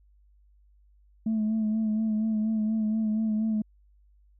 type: tone with vibrato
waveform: sine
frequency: 217.8 Hz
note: A3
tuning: 17 cents flat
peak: -22 dBFS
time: 1.26-3.62 s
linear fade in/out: 5 ms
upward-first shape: sine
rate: 4.2 Hz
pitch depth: 35 cents each way
effects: tanh soft clip ceiling -21 dBFS + added 50 Hz sine -57 dBFS peak until 4.39 s